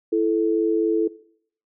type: tone pair together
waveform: sine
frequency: 332.4 / 436.5 Hz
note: E4 / A4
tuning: +15 / -14 cents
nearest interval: perfect fourth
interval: 471 cents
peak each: -20 dBFS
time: 0.12-1.08 s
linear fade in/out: 10 ms
effects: noise-tail reverb RT60 0.6 s tail -19 dB re dry